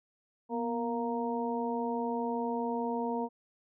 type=harmonic tone with a mistuned harmonic; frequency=233.1 Hz; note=A#3; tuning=in tune; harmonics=1 / 2 / 3 / 4; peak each=-34 / -35 / -39 / -36 dBFS; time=0.49-3.29 s; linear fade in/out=50 ms; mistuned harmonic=1; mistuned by=+59 cents; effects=none